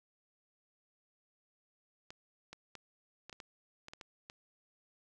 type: clicks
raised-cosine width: 0.2 ms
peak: -30 dBFS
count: 10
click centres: 2.105 / 2.53 / 2.753 / 3.296 / 3.328 / 3.402 / 3.884 / 3.935 / 4.012 / 4.299 s
effects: none